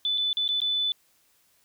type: tone with dropouts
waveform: sine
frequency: 3496 Hz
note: A7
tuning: 12 cents flat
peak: -23 dBFS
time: 0.05-0.92 s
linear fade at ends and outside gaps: 1 ms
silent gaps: 0.176-0.18 / 0.33-0.37 / 0.479-0.489 / 0.603-0.617 s
effects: white hiss -65 dBFS RMS until 1.64 s